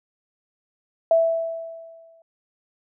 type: tone with exponential decay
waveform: sine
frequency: 659.3 Hz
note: E5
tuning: in tune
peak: -12 dBFS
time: 1.11-2.22 s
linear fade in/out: 2 ms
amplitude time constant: 240 ms
effects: none